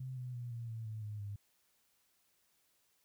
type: tone with pitch steps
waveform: sine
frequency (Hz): 129.8 / 125.38 / 121.11 / 116.98 / 113 / 109.15 / 105.43 / 101.84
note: C3 / B2 / B2 / A#2 / A2 / A2 / G#2 / G#2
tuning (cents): -13 / +27 / -33 / +7 / +47 / -13 / +27 / -33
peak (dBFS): -40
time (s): 0-1.36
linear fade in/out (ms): 5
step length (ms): 170
effects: white hiss -75 dBFS RMS until 3.04 s